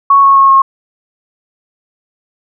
sine tone with pitch steps, 1109 / 1100.1 / 1091.2 / 1082.4 Hz, C#6 / C#6 / C#6 / C#6, 0 / -14 / -28 / -42 cents, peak -3 dBFS, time 0.1-0.62 s, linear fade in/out 5 ms, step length 130 ms, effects none

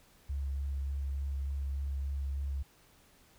sine tone with vibrato, 69.1 Hz, C#2, 5 cents flat, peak -32 dBFS, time 0.29-2.63 s, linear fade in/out 10 ms, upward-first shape sine, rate 3.4 Hz, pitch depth 15 cents each way, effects pink hiss -63 dBFS RMS until 3.38 s

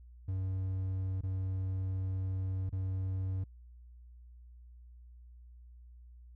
triangle tone with dropouts, 94.4 Hz, F#2, 35 cents sharp, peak -30 dBFS, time 0.28-3.44 s, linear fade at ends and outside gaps 5 ms, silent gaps 1.21-1.234 / 2.694-2.726 s, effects added 60 Hz sine -51 dBFS peak until 6.35 s

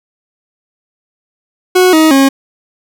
40% pulse tone with pitch steps, 367.1 / 315.9 / 271.9 Hz, F#4 / D#4 / C#4, -14 / +26 / -33 cents, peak -4 dBFS, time 1.75-2.29 s, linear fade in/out 10 ms, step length 180 ms, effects none

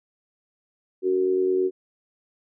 sine tone with amplitude modulation, 372.8 Hz, F#4, 13 cents sharp, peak -16 dBFS, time 1.02-1.71 s, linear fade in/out 50 ms, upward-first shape sine, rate 89.1 Hz, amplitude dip 65%, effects none

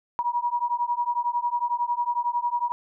sine beating tone pair, 955 / 966 Hz, A#5 / B5, +42 / -39 cents, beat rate 11 Hz, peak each -26 dBFS, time 0.19-2.72 s, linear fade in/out 0 ms, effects none

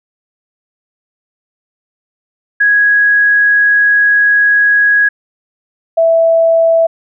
sine tone pair in turn, 1661.2 / 659.2 Hz, G#6 / E5, 0 / 0 cents, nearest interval octave + major third, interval 1600 cents, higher first, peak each -6 dBFS, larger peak neither, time 2.6-5.09 / 5.97-6.87 s, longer first, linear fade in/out 10 ms, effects none

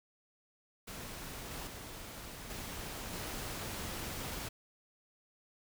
pink noise with level steps, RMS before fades -45 / -43 / -47 / -43 / -41 dBFS, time 0.87-4.49 s, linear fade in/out 10 ms, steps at 1.51 / 1.67 / 2.5 / 3.13 s, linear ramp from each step 2 ms, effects none

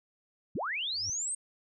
sine linear sweep, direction up, 98 to 8600 Hz, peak -31 dBFS, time 0.55-1.35 s, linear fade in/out 5 ms
triangle tone with exponential growth, 96.3 Hz, G2, 30 cents flat, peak -37 dBFS, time 0.85-1.1 s, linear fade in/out 0 ms, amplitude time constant 53 ms
effects none

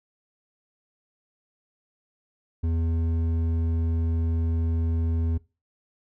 sine tone with hard clipping, 82.41 Hz, E2, in tune, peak -24 dBFS, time 2.63-5.38 s, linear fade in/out 10 ms, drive 8 dB, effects noise-tail reverb RT60 0.3 s tail -22 dB re dry

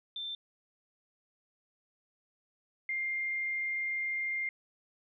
sine tone pair in turn, 3561 / 2109 Hz, A7 / C7, +20 / +13 cents, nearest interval major sixth, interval 907 cents, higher first, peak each -36 / -31 dBFS, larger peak second, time 0.16-0.35 / 2.89-4.49 s, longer second, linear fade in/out 2 ms, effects none

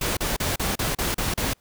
pink noise bursts, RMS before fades -25 dBFS, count 8, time 0.01-1.535 s, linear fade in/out 5 ms, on 160 ms, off 35 ms, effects pink hiss -63 dBFS RMS until 1.6 s

